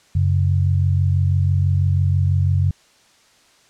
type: tone pair together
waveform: sine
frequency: 92.5 / 138.59 Hz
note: F#2 / C#3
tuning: 0 / 0 cents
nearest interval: perfect fifth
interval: 700 cents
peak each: -15 / -20 dBFS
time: 0.15-2.71 s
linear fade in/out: 5 ms
effects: white hiss -54 dBFS RMS until 3.69 s + low-pass 7000 Hz 12 dB/octave